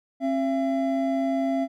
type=tone pair together; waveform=triangle; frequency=268.3 / 676 Hz; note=C4 / E5; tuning=+44 / +43 cents; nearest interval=octave + major third; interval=1599 cents; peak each=-22 / -24 dBFS; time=0.2-1.68 s; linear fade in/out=50 ms; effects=none